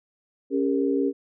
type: chord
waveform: sine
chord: G diminished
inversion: second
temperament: equal with one note detuned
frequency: 277.2 / 400.7 / 466.2 Hz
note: Db4 / G4 / Bb4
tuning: 0 / +38 / 0 cents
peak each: -23 / -25 / -28 dBFS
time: 0.5-1.13 s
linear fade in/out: 50 ms
effects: none